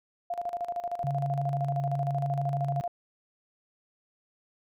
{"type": "tone with tremolo", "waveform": "sine", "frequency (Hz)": 698.5, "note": "F5", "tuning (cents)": 0, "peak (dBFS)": -28, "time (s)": [0.3, 2.88], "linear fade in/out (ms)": 5, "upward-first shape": "square", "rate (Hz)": 13, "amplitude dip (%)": 75}
{"type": "tone with vibrato", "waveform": "sine", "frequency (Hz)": 139.9, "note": "C#3", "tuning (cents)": 16, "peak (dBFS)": -28, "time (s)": [1.04, 2.81], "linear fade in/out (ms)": 0, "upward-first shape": "sine", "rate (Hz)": 19, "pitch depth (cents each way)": 17}
{"effects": []}